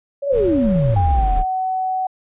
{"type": "tone", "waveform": "sine", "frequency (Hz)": 562, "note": "C#5", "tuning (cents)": 24, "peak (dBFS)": -21, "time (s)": [0.22, 0.95], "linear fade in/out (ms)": 10}
{"type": "exponential sweep", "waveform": "sine", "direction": "down", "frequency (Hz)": [610, 30.28], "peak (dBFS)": -14, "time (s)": [0.26, 1.45], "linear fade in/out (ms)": 50}
{"type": "noise", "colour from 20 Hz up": "brown", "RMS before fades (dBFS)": -27, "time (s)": [0.31, 1.44], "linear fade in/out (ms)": 50}
{"type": "tone with pitch glide", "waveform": "sine", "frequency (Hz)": [804, 750.2], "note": ["G5", "F#5"], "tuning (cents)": [44, 24], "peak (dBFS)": -18, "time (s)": [0.96, 2.07], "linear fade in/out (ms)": 5, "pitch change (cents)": -120, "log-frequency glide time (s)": [1.13, 1.29]}
{"effects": ["resampled to 8000 Hz"]}